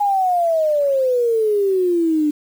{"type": "exponential sweep", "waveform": "sine", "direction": "down", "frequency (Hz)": [830.6, 293.7], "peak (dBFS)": -14, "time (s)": [0, 2.31], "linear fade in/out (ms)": 10, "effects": ["7-bit"]}